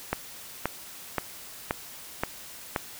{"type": "click train", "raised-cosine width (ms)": 0.5, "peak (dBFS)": -10, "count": 6, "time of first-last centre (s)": [0.13, 2.762], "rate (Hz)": 1.9, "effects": ["white hiss -44 dBFS RMS until 2.99 s"]}